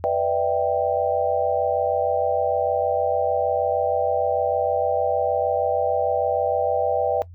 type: chord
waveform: sine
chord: E minor seventh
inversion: second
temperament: equal with one note detuned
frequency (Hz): 493.9 / 592.8 / 659.3 / 784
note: B4 / D5 / E5 / G5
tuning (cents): 0 / +16 / 0 / 0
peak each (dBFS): -24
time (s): 0.04-7.22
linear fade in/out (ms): 0
effects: noise-tail reverb RT60 0.1 s tail -19 dB re dry + added 87 Hz sine -39 dBFS peak until 7.34 s